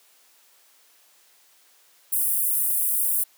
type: high-pass noise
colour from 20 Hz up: pink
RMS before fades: -23 dBFS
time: 2.12-3.24 s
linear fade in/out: 10 ms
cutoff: 9500 Hz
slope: 48 dB/octave
effects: white hiss -58 dBFS RMS until 3.37 s + high-pass 400 Hz 12 dB/octave